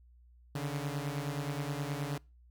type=beating tone pair; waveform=sawtooth; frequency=140 / 149.5 Hz; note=C#3 / D3; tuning=+18 / +31 cents; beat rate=9.5 Hz; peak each=-32 / -34 dBFS; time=0.55-2.18 s; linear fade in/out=5 ms; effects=noise-tail reverb RT60 0.3 s tail -25 dB re dry + added 60 Hz sine -57 dBFS peak until 2.5 s